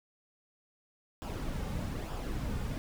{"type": "noise with flanger", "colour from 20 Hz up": "brown", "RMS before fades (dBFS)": -36, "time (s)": [1.22, 2.78], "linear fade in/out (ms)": 0, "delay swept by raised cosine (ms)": [0.47, 3.07], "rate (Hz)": 1.1, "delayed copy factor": -0.5, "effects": []}